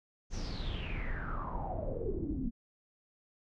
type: noise with low-pass filter sweep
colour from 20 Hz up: brown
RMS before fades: -36 dBFS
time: 0.3-2.51 s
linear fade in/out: 50 ms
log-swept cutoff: 6300 to 220 Hz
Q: 9.7
effects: none